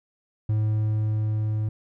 triangle tone with level ramp, 107.7 Hz, A2, 37 cents flat, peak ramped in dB -18 to -21 dBFS, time 0.49-1.69 s, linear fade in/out 5 ms, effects none

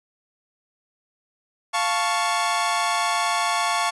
sawtooth chord, F augmented, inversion none, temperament equal, 698.5 / 880 / 1108.7 Hz, F5 / A5 / C#6, 0 / 0 / 0 cents, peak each -22 / -22 / -20 dBFS, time 1.73-3.91 s, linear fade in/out 20 ms, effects resampled to 24000 Hz

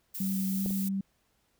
violet noise, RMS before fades -38 dBFS, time 0.14-0.89 s, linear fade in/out 10 ms
sine tone with pitch glide, 192.5 to 194.62 Hz, G3 to G3, -31 to -12 cents, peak -28 dBFS, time 0.2-1.01 s, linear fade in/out 5 ms, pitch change +19 cents, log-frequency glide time 0.54-0.61 s
clicks, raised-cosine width 2 ms, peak -23 / -31 dBFS, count 2, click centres 0.661 / 0.707 s
effects pink hiss -72 dBFS RMS until 1.59 s

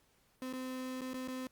35% pulse tone with dropouts, 257.5 Hz, C4, 28 cents flat, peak -37 dBFS, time 0.42-1.47 s, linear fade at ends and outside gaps 1 ms, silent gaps 0.528-0.535 / 1.009-1.016 / 1.134-1.142 / 1.276-1.283 s, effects pink hiss -71 dBFS RMS until 1.51 s + Opus 48 kbps

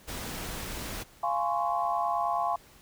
pink noise, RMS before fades -37 dBFS, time 0.07-1.04 s, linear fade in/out 20 ms
sine chord, Db major seventh, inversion first, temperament just, 693 / 831.5 / 1039.4 / 1108.7 Hz, F5 / Ab5 / C6 / Db6, -14 / +2 / -12 / 0 cents, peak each -30 / -31 / -32 / -33 dBFS, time 1.23-2.56 s, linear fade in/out 5 ms
effects pink hiss -56 dBFS RMS until 2.81 s

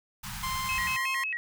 pink band-stop noise, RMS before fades -38 dBFS, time 0.23-0.97 s, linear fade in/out 10 ms, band 210 to 780 Hz, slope 96 dB/octave
sawtooth tone with pitch glide, 1046.5 to 1062.9 Hz, C6 to C6, 0 to +27 cents, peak -27 dBFS, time 0.43-1.24 s, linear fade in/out 5 ms, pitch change +27 cents, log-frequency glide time 0.99-1.07 s
sine tone with vibrato, 2217 Hz, C#7, in tune, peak -29 dBFS, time 0.69-1.37 s, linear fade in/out 0 ms, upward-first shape square, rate 5.5 Hz, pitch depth 260 cents each way
effects none

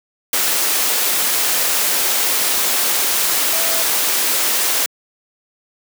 sine tone in noise, 659.3 Hz, E5, in tune, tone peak -27 dBFS, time 3.53-3.82 s, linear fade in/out 2 ms, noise white, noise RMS -17 dBFS, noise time 0.33-4.86 s, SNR -13 dB, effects high-pass 300 Hz 12 dB/octave

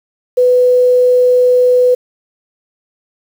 sine tone with quantisation, 498.2 Hz, B4, 15 cents sharp, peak -6 dBFS, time 0.37-1.95 s, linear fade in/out 10 ms, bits 6, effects none

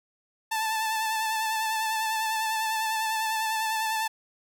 sawtooth tone with vibrato, 880 Hz, A5, in tune, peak -22 dBFS, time 0.51-4.08 s, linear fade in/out 10 ms, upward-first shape sine, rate 10 Hz, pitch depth 28 cents each way, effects none

